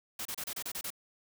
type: noise bursts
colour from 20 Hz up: white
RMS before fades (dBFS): -38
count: 8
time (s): 0.19-0.904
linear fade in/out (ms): 5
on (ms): 63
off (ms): 30
effects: none